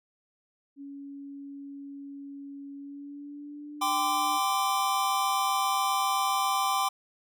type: tone with pitch glide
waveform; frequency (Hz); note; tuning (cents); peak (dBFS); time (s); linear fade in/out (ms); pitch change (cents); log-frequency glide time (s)
sine; 280 to 298.4; C#4 to D4; +18 to +28; -39; 0.76-4.4; 50; +110; 2.75-3.93
type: chord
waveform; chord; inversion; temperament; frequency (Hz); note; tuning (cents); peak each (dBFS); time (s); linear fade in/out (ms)
square; G suspended fourth; none; equal with one note detuned; 784 / 1027.3 / 1174.7; G5 / C6 / D6; 0 / -32 / 0; -30; 3.81-6.89; 10
effects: none